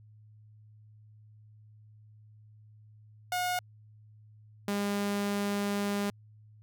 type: tone pair in turn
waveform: sawtooth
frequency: 722 / 202.6 Hz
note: F#5 / G#3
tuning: -43 / -43 cents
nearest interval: octave + minor seventh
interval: 2200 cents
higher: first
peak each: -25 dBFS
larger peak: neither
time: 3.32-3.59 / 4.68-6.1 s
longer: second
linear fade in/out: 2 ms
effects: added 107 Hz sine -53 dBFS peak until 6.62 s